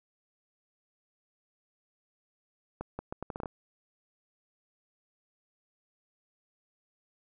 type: accelerating click train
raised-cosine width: 1 ms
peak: -22 dBFS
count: 9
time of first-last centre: 2.81-3.458 s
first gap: 180 ms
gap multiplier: 0.75
effects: none